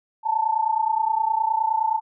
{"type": "tone pair together", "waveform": "sine", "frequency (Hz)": [870, 899.6], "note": ["A5", "A5"], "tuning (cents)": [-20, 38], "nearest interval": "minor second", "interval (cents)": 58, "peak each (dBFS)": -22, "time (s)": [0.23, 2.01], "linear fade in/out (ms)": 50, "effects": []}